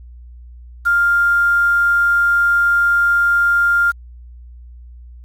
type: tone with quantisation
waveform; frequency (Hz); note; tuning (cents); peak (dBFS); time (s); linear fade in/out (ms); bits
sine; 1400; F6; +4; -11; 0.85-3.92; 20; 6
effects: added 60 Hz sine -35 dBFS peak until 5.24 s + AAC 64 kbps